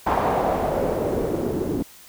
white noise with low-pass filter sweep, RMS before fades -23 dBFS, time 0.06-1.83 s, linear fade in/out 10 ms, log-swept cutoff 890 to 310 Hz, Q 2.2, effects white hiss -47 dBFS RMS until 2.08 s

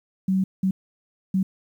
sine tone bursts at uneven times, 189.7 Hz, F#3, 43 cents sharp, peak -18 dBFS, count 3, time 0.28-0.44 / 0.63-0.71 / 1.34-1.43 s, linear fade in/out 5 ms, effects 9-bit

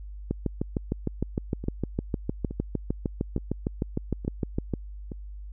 two click trains, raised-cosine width 3 ms, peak -22 / -13 dBFS, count 5 / 30, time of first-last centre 1.64-5.118 / 0.31-4.737 s, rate 1.15 / 6.55 Hz, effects added 50 Hz sine -37 dBFS peak until 5.52 s

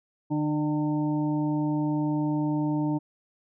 harmonic tone with a mistuned harmonic, 150 Hz, D3, 37 cents sharp, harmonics 1 / 2 / 4 / 5 / 6, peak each -29 / -25 / -39 / -44 / -36 dBFS, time 0.3-2.99 s, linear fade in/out 20 ms, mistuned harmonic 5, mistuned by +25 cents, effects none

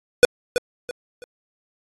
square tone with echo, 492.1 Hz, B4, 6 cents flat, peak -7 dBFS, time 0.23-0.25 s, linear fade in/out 0 ms, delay 330 ms, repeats 3, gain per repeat -10 dB, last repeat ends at 1.24 s, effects AAC 32 kbps

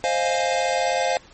square chord, F minor seventh, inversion second, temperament equal with one note detuned, 526.6 / 622.3 / 698.5 / 830.6 Hz, C5 / Eb5 / F5 / Ab5, +11 / 0 / 0 / 0 cents, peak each -25 / -29 / -24 / -28 dBFS, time 0.04-1.17 s, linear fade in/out 0 ms, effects pink hiss -49 dBFS RMS until 1.33 s + MP3 32 kbps

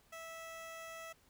15% pulse tone, 655 Hz, E5, 11 cents flat, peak -40 dBFS, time 0.12-1.13 s, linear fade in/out 10 ms, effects pink hiss -69 dBFS RMS until 1.29 s

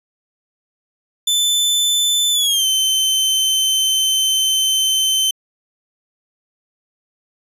sawtooth tone with pitch glide, 3520 to 3082 Hz, A7 to G7, 0 to -30 cents, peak -11 dBFS, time 1.27-5.31 s, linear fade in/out 5 ms, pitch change -230 cents, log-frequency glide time 2.32-2.66 s, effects resampled to 32000 Hz

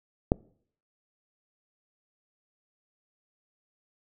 click, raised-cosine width 2 ms, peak -7 dBFS, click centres 0.319 s, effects noise-tail reverb RT60 0.6 s tail -25 dB re dry

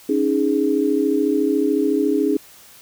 sine chord, C# suspended second, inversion none, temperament equal, 277.2 / 311.1 / 415.3 Hz, C#4 / D#4 / G#4, 0 / 0 / 0 cents, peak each -20 dBFS, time 0.09-2.37 s, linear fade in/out 5 ms, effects white hiss -46 dBFS RMS until 2.81 s

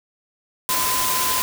sine tone in noise, 1020 Hz, C6, 44 cents flat, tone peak -24 dBFS, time 0.69-1.42 s, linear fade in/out 0 ms, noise white, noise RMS -22 dBFS, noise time 0.69-1.42 s, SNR -5 dB, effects none

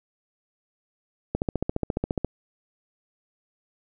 click train, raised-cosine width 2 ms, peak -11 dBFS, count 14, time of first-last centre 1.35-2.247 s, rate 14.5 Hz, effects none

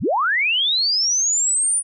sine linear sweep, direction up, 49 to 9540 Hz, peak -16 dBFS, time 0-1.83 s, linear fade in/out 50 ms, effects none

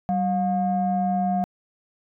sine tone pair together, 191.1 / 713.8 Hz, G3 / F5, -44 / +38 cents, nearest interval octave + major seventh, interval 2282 cents, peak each -22 dBFS, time 0.09-1.44 s, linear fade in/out 0 ms, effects tanh soft clip ceiling -14 dBFS

